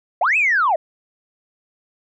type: linear two-way sweep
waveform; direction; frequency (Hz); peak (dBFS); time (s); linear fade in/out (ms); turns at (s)
sine; up then down; 585 to 2637 to 585; -13; 0.21-0.76; 5; 0.37
effects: tanh soft clip ceiling -9 dBFS